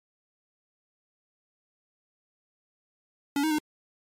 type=tone with pitch steps; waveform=square; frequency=283.6 / 314.4 / 304.5 Hz; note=C#4 / D#4 / D#4; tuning=+40 / +18 / -37 cents; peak=-24 dBFS; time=3.36-3.585 s; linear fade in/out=2 ms; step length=75 ms; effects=MP3 64 kbps